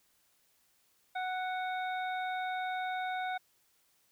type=harmonic tone; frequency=740 Hz; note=F#5; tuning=in tune; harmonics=1 / 2 / 3 / 5; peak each=-34 / -40 / -44 / -48 dBFS; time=1.15-3.38 s; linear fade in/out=10 ms; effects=white hiss -71 dBFS RMS until 4.11 s